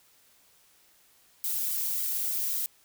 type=noise with flanger; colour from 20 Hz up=violet; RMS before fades=-30 dBFS; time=1.44-2.66 s; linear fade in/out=0 ms; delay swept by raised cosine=1.1 to 3.6 ms; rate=3.5 Hz; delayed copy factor=-0.95; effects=white hiss -62 dBFS RMS until 2.84 s